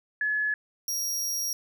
sine / sawtooth tone pair in turn, 1706 / 5645 Hz, G#6 / F8, +46 / +18 cents, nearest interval octave + major sixth, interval 2072 cents, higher second, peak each -24 / -25 dBFS, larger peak first, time 0.21-0.54 / 0.88-1.53 s, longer second, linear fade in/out 2 ms, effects none

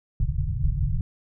pink low-pass noise, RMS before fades -24 dBFS, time 0.2-1.01 s, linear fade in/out 2 ms, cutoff 160 Hz, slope 96 dB/octave, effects none

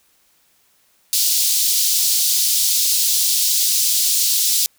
pink high-pass noise, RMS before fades -17 dBFS, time 1.13-4.66 s, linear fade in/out 0 ms, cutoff 4100 Hz, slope 24 dB/octave, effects white hiss -59 dBFS RMS until 4.78 s

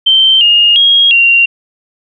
sine tone with pitch steps, 3118 / 2842 / 3274 / 2762 Hz, G7 / F7 / G#7 / F7, -10 / +30 / -25 / -20 cents, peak -4 dBFS, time 0.06-1.46 s, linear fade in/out 10 ms, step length 350 ms, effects none

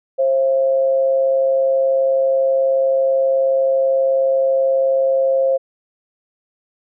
sine tone pair together, 533.4 / 672 Hz, C5 / E5, +33 / +33 cents, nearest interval major third, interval 400 cents, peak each -13 / -24 dBFS, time 0.18-5.58 s, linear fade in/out 20 ms, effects none

